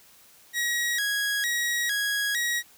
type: tone with vibrato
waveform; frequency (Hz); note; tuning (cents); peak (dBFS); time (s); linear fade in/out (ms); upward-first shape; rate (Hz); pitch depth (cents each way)
sawtooth; 1776; A6; +16; -21; 0.53-2.63; 50; square; 1.1; 120
effects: white hiss -55 dBFS RMS until 2.77 s